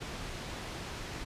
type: low-pass noise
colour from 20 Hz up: pink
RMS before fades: -41 dBFS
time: 0-1.25 s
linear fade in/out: 20 ms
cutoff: 5900 Hz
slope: 12 dB/octave
effects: resampled to 32000 Hz